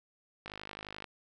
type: click train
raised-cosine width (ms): 0.3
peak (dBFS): -26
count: 31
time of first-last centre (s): 0.46-1.043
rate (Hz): 51.5
effects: none